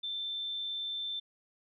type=tone; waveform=sine; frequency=3551 Hz; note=A7; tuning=15 cents sharp; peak=-34 dBFS; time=0.03-1.2 s; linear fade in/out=10 ms; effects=none